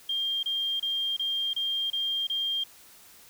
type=tone bursts; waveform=sine; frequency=3199 Hz; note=G7; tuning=34 cents sharp; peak=-26 dBFS; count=7; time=0.09-2.638 s; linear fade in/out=5 ms; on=340 ms; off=28 ms; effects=white hiss -53 dBFS RMS until 3.29 s